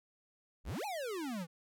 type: exponential two-way sweep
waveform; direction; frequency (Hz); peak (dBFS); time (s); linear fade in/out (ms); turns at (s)
square; up then down; 35 to 880 to 157.5; -38; 0.64-1.47; 50; 0.85
effects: none